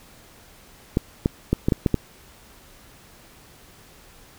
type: clicks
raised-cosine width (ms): 3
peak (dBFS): -5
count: 7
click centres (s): 0.971 / 1.259 / 1.53 / 1.685 / 1.722 / 1.862 / 1.943
effects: pink hiss -50 dBFS RMS until 4.38 s